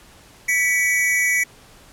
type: tone pair together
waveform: square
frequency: 1967.5 / 2264 Hz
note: B6 / C#7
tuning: -7 / +36 cents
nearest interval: major second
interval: 243 cents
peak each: -20 dBFS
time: 0.48-1.44 s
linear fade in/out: 10 ms
effects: pink hiss -48 dBFS RMS until 1.92 s + low-pass 12000 Hz 12 dB/octave